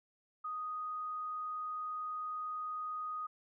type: tone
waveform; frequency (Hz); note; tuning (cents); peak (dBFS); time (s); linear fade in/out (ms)
sine; 1244.5; D#6; 0; -37; 0.44-3.27; 10
effects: none